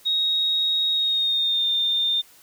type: tone with pitch glide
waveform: sine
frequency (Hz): 3765 to 3618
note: A#7 to A7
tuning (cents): +16 to +48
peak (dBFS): -19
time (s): 0.05-2.22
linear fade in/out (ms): 20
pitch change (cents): -68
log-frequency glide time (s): 0.92-1.69
effects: white hiss -52 dBFS RMS until 2.42 s